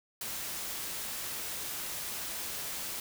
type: noise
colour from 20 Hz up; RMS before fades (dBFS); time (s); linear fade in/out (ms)
white; -38; 0.21-3; 2
effects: none